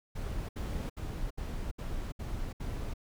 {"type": "noise bursts", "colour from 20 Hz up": "brown", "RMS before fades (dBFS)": -36, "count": 7, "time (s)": [0.15, 2.938], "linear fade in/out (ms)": 10, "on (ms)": 340, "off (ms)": 68, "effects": []}